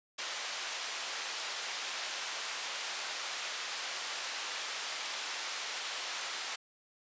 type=band-pass noise; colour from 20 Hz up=white; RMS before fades=-39 dBFS; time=0.18-6.56 s; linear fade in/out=10 ms; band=680 to 5100 Hz; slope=12 dB/octave; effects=resampled to 16000 Hz